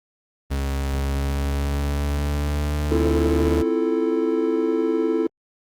40% pulse tone with pitch glide, 68.9 to 76.01 Hz, C#2 to D#2, -10 to -40 cents, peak -20 dBFS, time 0.5-3.63 s, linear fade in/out 20 ms, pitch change +170 cents, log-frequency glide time 1.02-3.46 s
triangle chord, F major seventh, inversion second, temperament equal, 261.6 / 329.6 / 349.2 / 440 Hz, C4 / E4 / F4 / A4, 0 / 0 / 0 / 0 cents, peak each -25 / -20 / -26 / -21 dBFS, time 2.91-5.27 s, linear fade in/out 5 ms
effects Opus 24 kbps

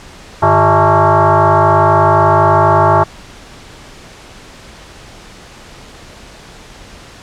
sine tone with frequency modulation, 100 Hz, G2, 35 cents sharp, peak -6 dBFS, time 0.42-3.04 s, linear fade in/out 10 ms, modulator 252 Hz, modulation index 4.5, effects pink hiss -36 dBFS RMS until 7.22 s + low-pass 7000 Hz 12 dB/octave

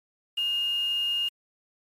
sine tone with quantisation, 2838 Hz, F7, 27 cents sharp, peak -24 dBFS, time 0.37-1.29 s, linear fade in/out 10 ms, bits 7, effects MP3 64 kbps

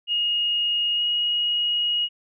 sine tone with pitch glide, 2865 to 2888 Hz, F7 to F#7, +44 to -43 cents, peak -20 dBFS, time 0.07-2.09 s, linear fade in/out 50 ms, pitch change +13 cents, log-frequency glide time 0.96-1.01 s, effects none

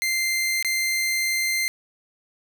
sawtooth tone with dropouts, 2087 Hz, C7, 5 cents flat, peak -18 dBFS, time 0.02-1.68 s, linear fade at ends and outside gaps 0 ms, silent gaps 0.626-0.647 s, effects none

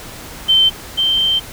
sine tone pair in turn, 3100 / 3127 Hz, G7 / G7, -20 / -5 cents, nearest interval unison, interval 15 cents, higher second, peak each -8 / -12 dBFS, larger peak first, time 0.48-0.7 / 0.97-1.4 s, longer second, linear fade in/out 20 ms, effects pink hiss -33 dBFS RMS until 1.52 s

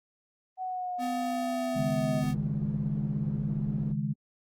sine linear sweep, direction down, 749 to 630 Hz, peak -31 dBFS, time 0.57-2.24 s, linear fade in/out 50 ms
square tone with pitch glide, 251.7 to 249.2 Hz, B3 to B3, +33 to +16 cents, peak -32 dBFS, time 0.98-2.35 s, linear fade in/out 50 ms, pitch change -17 cents, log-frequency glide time 1.67-2.01 s
sine chord, C# suspended second, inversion none, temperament equal, 138.59 / 155.56 / 207.7 Hz, C#3 / D#3 / G#3, 0 / 0 / 0 cents, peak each -32 dBFS, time 1.75-4.14 s, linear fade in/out 20 ms
white low-pass noise, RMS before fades -43 dBFS, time 2.23-3.92 s, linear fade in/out 5 ms, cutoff 220 Hz, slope 12 dB/octave
effects Opus 24 kbps

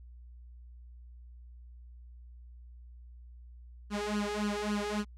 sawtooth tone with flanger, 207.7 Hz, G#3, in tune, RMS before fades -33 dBFS, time 3.9-5.05 s, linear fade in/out 50 ms, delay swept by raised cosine 0.67 to 2.47 ms, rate 3.6 Hz, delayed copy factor +0.95, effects added 60 Hz sine -48 dBFS peak until 5.17 s + low-pass 8000 Hz 12 dB/octave

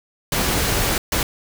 pink noise bursts at uneven times, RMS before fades -20 dBFS, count 2, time 0.32-0.98 / 1.12-1.23 s, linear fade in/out 2 ms, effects none

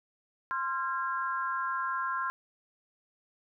sine tone cluster, 1049 / 1373 / 1630 Hz, C6 / F6 / G#6, +4 / -30 / -33 cents, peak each -32 / -34 / -37 dBFS, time 0.51-2.3 s, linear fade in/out 0 ms, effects none

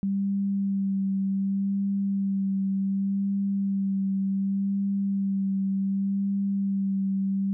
sine tone with vibrato, 196 Hz, G3, in tune, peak -23 dBFS, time 0.03-7.53 s, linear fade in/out 0 ms, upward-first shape sine, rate 0.67 Hz, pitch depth 18 cents each way, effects none

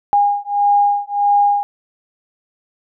sine beating tone pair, 814 / 815.6 Hz, G#5 / G#5, -35 / -32 cents, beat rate 1.6 Hz, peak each -15 dBFS, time 0.13-1.63 s, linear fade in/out 0 ms, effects none

